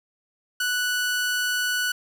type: tone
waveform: sawtooth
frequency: 1480 Hz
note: F#6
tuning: in tune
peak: -19 dBFS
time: 0.6-1.92 s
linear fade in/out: 5 ms
effects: none